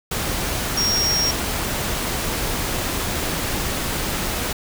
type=tone in noise; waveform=sine; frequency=5588 Hz; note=F8; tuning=in tune; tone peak=-18 dBFS; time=0.77-1.31 s; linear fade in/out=5 ms; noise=pink; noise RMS=-24 dBFS; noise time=0.11-4.53 s; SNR=+3 dB; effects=none